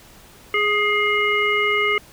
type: harmonic tone with a mistuned harmonic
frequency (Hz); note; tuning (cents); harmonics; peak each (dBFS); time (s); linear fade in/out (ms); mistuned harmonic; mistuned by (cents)
415.3; G#4; 0; 1 / 3 / 5 / 7; -23 / -23 / -19 / -27; 0.54-1.98; 2; 5; +34
effects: pink hiss -47 dBFS RMS until 2.12 s